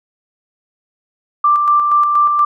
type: tone with tremolo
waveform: sine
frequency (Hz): 1179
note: D6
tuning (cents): +6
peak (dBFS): -8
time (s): 1.44-2.45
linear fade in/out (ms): 5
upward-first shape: square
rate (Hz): 4.2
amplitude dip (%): 35
effects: none